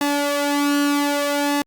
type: tone with flanger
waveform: sawtooth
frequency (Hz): 287.5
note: D4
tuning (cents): -37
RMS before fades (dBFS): -20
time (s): 0.01-1.62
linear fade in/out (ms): 2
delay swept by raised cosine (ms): 1.1 to 2.8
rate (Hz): 0.64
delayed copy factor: +0.65
effects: Opus 48 kbps